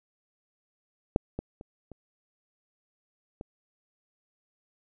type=clicks; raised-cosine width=2 ms; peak=-8 / -19 / -29 / -30 / -25 dBFS; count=5; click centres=1.161 / 1.39 / 1.611 / 1.917 / 3.411 s; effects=none